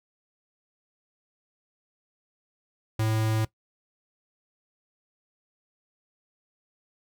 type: tone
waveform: square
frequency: 110 Hz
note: A2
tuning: in tune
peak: -24 dBFS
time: 2.99-3.45 s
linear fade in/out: 5 ms
effects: noise-tail reverb RT60 0.1 s tail -19 dB re dry